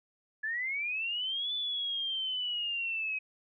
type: linear two-way sweep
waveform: sine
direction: up then down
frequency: 1700 to 3500 to 2529 Hz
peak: -31 dBFS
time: 0.43-3.19 s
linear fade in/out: 10 ms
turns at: 1.53 s
effects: none